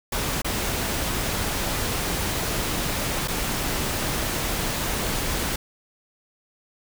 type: noise with dropouts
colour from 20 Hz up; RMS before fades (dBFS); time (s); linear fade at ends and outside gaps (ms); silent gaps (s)
pink; -26; 0.12-5.56; 5; 0.419-0.445 / 3.276-3.281
effects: none